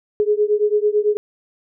sine beating tone pair, 415.3 / 424.3 Hz, G#4 / G#4, 0 / +37 cents, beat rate 9 Hz, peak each -17 / -18 dBFS, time 0.2-1.17 s, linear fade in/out 0 ms, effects none

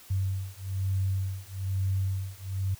sine beating tone pair, 95.3 / 96.4 Hz, G2 / G2, -48 / -28 cents, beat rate 1.1 Hz, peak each -30 dBFS, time 0.1-2.75 s, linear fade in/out 10 ms, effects white hiss -52 dBFS RMS until 2.79 s

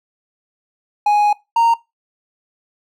triangle tone pair in turn, 830.6 / 925.4 Hz, G#5 / A#5, 0 / -13 cents, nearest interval major second, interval 187 cents, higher second, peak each -9 dBFS, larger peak neither, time 1.06-1.33 / 1.56-1.74 s, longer first, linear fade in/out 5 ms, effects noise-tail reverb RT60 0.2 s tail -19 dB re dry

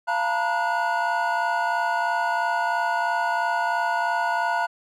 triangle tone cluster, 691 / 899 / 962 / 1459 Hz, F5 / A5 / B5 / F#6, -19 / +37 / -46 / -25 cents, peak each -25 dBFS, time 0.07-4.67 s, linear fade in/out 20 ms, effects none

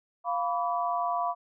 sine chord, B diminished, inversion second, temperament equal with one note detuned, 698.5 / 987.8 / 1148.5 Hz, F5 / B5 / D6, 0 / 0 / -39 cents, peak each -29 / -31 / -32 dBFS, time 0.24-1.35 s, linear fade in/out 50 ms, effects none

